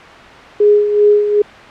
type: tone with tremolo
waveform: sine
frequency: 415.3 Hz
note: G#4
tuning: in tune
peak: -5 dBFS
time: 0.6-1.42 s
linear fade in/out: 5 ms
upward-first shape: sine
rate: 2.6 Hz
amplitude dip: 60%
effects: white hiss -34 dBFS RMS until 1.7 s + low-pass 2000 Hz 12 dB/octave